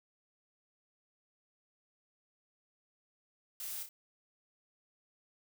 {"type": "noise with echo", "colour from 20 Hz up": "blue", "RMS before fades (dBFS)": -42, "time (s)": [3.6, 3.83], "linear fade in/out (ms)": 2, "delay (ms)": 30, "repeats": 2, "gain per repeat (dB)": -6, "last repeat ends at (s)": 3.89, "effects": []}